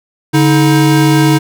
square tone pair together, 144.01 / 315.9 Hz, D3 / D#4, -34 / +26 cents, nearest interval octave + major second, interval 1360 cents, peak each -10 dBFS, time 0.33-1.39 s, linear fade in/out 20 ms, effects none

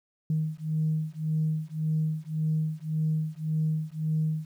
sine beating tone pair, 155.56 / 157.36 Hz, D#3 / D#3, 0 / +20 cents, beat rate 1.8 Hz, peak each -28 dBFS, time 0.3-4.45 s, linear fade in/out 2 ms, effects tanh soft clip ceiling -18 dBFS + 10-bit

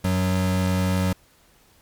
square tone pair together, 93.3 / 185 Hz, F#2 / F#3, +15 / 0 cents, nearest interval octave, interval 1185 cents, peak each -23 dBFS, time 0.04-1.13 s, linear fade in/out 5 ms, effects pink hiss -57 dBFS RMS until 1.81 s + MP3 96 kbps

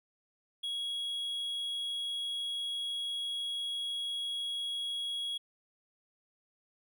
triangle tone, 3322 Hz, G#7, in tune, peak -32 dBFS, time 0.63-5.38 s, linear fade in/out 10 ms, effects none

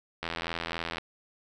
click train, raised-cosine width 0.3 ms, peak -16 dBFS, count 64, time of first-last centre 0.23-0.983 s, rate 83.7 Hz, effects none

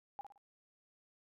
sine tone with echo, 809 Hz, G#5, 46 cents flat, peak -40 dBFS, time 0.19-0.21 s, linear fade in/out 0 ms, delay 56 ms, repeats 3, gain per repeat -8 dB, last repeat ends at 0.378 s, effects none

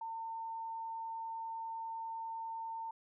sine tone, 905 Hz, A5, 48 cents sharp, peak -39 dBFS, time 0.01-2.91 s, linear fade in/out 5 ms, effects none

